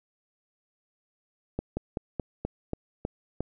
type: slowing click train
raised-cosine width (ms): 2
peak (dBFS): -16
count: 8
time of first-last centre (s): 1.59-3.406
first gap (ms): 180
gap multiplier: 1.12
effects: none